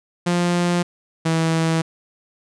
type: tone pair in turn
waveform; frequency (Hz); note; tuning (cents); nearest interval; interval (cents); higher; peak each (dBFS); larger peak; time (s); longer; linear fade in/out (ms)
sawtooth; 175 / 162.76; F3 / E3; +4 / -22; minor second; 126; first; -13 / -13; neither; 0.26-0.83 / 1.25-1.82; neither; 10
effects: resampled to 22050 Hz